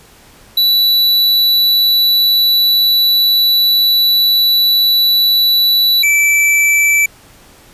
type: tone pair in turn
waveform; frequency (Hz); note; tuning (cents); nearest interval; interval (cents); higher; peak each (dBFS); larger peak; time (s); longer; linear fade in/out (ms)
square; 3951 / 2319; B7 / D7; 0 / -22; major sixth; 922; first; -9; neither; 0.57-6.03 / 6.03-7.06; first; 5
effects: pink hiss -43 dBFS RMS until 7.73 s + resampled to 32000 Hz